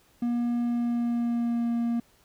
triangle tone with pitch glide, 238.8 to 234.7 Hz, A#3 to A#3, +42 to +12 cents, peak -22 dBFS, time 0.22-2 s, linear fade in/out 5 ms, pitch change -30 cents, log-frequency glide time 0.62-1.72 s, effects pink hiss -62 dBFS RMS until 2.24 s

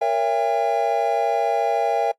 triangle chord, A# diminished seventh, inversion none, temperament just, 466.2 / 559.4 / 671.3 / 805.5 Hz, A#4 / C#5 / E5 / G5, 0 / +16 / +31 / +47 cents, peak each -23 / -25 / -21 / -20 dBFS, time 0.01-2.12 s, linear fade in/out 10 ms, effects noise-tail reverb RT60 0.1 s tail -24 dB re dry + AAC 64 kbps

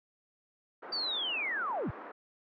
white band-pass noise, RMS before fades -46 dBFS, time 0.82-2.12 s, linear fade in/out 10 ms, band 270 to 1400 Hz, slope 24 dB/octave
sine linear sweep, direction down, 4699 to 55.2 Hz, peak -31 dBFS, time 0.92-1.91 s, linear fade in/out 10 ms
effects none

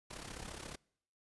pink noise with amplitude modulation, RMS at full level -44 dBFS, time 0.1-0.76 s, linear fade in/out 10 ms, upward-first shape sine, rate 34.3 Hz, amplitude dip 70%, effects noise-tail reverb RT60 0.7 s tail -26 dB re dry + resampled to 24000 Hz

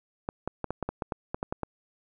clicks, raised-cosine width 1 ms, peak -16 dBFS, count 12, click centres 0.289 / 0.476 / 0.643 / 0.706 / 0.827 / 0.89 / 1.022 / 1.122 / 1.345 / 1.429 / 1.525 / 1.633 s, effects none

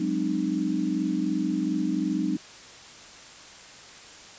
sine chord, Ab dominant seventh, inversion third, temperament equal with one note detuned, 185 / 207.7 / 261.6 / 305.8 Hz, Gb3 / Ab3 / C4 / Eb4, 0 / 0 / 0 / -30 cents, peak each -30 / -31 / -30 / -27 dBFS, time 0-2.37 s, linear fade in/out 5 ms, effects white hiss -46 dBFS RMS until 4.38 s + resampled to 16000 Hz

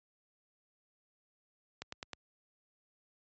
click train, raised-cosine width 0.2 ms, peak -23 dBFS, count 4, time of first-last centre 1.82-2.133 s, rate 9.59 Hz, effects high-pass 60 Hz 12 dB/octave + resampled to 16000 Hz

